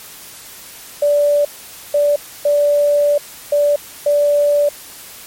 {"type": "tone bursts at uneven times", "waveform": "sine", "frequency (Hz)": 582, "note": "D5", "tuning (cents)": -16, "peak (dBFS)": -10, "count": 5, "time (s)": [[1.02, 1.45], [1.94, 2.16], [2.45, 3.18], [3.52, 3.76], [4.06, 4.69]], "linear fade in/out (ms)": 5, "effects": ["white hiss -36 dBFS RMS until 5.26 s", "MP3 64 kbps"]}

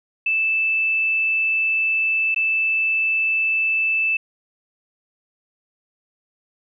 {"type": "tone with dropouts", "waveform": "sine", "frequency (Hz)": 2636, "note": "E7", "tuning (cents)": -1, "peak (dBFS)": -17, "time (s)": [0.26, 4.17], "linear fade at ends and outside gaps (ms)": 5, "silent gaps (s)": [2.346, 2.361], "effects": []}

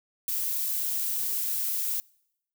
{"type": "noise", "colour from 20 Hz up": "violet", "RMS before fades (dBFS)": -29, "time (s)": [0.28, 2], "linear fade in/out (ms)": 0, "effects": ["noise-tail reverb RT60 0.8 s tail -26 dB re dry"]}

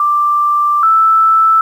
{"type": "tone pair in turn", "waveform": "sine", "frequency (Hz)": [1179, 1318.8], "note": ["D6", "E6"], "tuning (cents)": [6, 0], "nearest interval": "major second", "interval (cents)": 194, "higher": "second", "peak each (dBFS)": [-9, -6], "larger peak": "second", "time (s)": [[0, 0.83], [0.83, 1.61]], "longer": "first", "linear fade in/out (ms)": 2, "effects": ["7-bit"]}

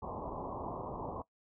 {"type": "low-pass noise", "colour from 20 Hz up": "white", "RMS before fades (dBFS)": -41, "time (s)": [0.02, 1.22], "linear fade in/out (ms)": 5, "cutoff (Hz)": 1100, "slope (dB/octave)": 96, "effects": ["noise-tail reverb RT60 0.1 s tail -18 dB re dry"]}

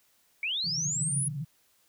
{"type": "linear sweep", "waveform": "sine", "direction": "up", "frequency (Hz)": [2217, 10548], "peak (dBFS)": -28, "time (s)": [0.43, 1.28], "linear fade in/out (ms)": 2}
{"type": "band-pass noise", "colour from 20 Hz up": "pink", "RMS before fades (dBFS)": -35, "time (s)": [0.64, 1.45], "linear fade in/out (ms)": 5, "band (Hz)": [130, 170], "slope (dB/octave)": 96}
{"effects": ["white hiss -67 dBFS RMS until 1.88 s"]}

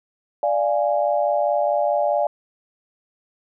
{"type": "chord", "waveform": "sine", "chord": "D diminished", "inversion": "none", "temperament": "equal with one note detuned", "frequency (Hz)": [587.3, 692, 830.6], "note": ["D5", "F5", "Ab5"], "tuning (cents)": [0, -16, 0], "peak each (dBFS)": [-20, -22, -24], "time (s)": [0.43, 2.27], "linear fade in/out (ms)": 2, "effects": []}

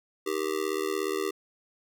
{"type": "tone with amplitude modulation", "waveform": "square", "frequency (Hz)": 392, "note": "G4", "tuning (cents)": 0, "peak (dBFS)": -24, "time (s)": [0.26, 1.31], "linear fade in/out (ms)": 10, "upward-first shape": "sine", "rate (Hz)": 76.9, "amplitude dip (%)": 100, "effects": []}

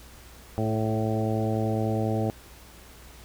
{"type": "harmonic tone with a mistuned harmonic", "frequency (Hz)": 110, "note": "A2", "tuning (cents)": 0, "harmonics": [1, 2, 3, 4, 5, 6, 7], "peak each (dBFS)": [-27, -30, -32, -33, -34, -35, -35], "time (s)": [0.58, 2.3], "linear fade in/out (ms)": 0, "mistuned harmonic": 4, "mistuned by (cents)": -16, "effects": ["added 60 Hz sine -50 dBFS peak until 3.24 s", "pink hiss -50 dBFS RMS until 3.24 s"]}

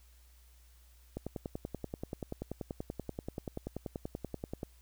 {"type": "click train", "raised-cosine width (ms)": 2, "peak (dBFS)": -24, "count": 37, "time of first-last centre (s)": [1.17, 4.632], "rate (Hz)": 10.4, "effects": ["added 60 Hz sine -58 dBFS peak until 4.81 s", "white hiss -67 dBFS RMS until 4.81 s"]}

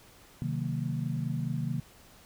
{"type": "chord", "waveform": "sine", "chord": "C half-diminished seventh", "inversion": "none", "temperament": "equal with one note detuned", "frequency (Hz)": [130.81, 155.56, 185, 230.5], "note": ["C3", "Eb3", "Gb3", "Bb3"], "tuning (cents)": [0, 0, 0, -19], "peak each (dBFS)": [-33, -33, -39, -37], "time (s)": [0.42, 1.8], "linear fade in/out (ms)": 0, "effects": ["pink hiss -56 dBFS RMS until 2.25 s"]}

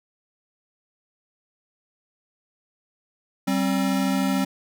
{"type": "tone pair together", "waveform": "square", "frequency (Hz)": [192.7, 266.2], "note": ["G3", "C4"], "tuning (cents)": [-29, 30], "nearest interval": "tritone", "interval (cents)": 559, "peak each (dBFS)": -24, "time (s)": [3.47, 4.45], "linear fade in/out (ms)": 10, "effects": []}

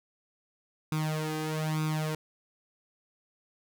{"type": "tone with flanger", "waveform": "sawtooth", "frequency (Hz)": 155.56, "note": "D#3", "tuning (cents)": 0, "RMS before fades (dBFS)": -31, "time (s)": [0.92, 2.15], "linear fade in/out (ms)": 2, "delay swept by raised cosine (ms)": [0.81, 2.51], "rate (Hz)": 1.1, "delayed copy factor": 0.8, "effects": []}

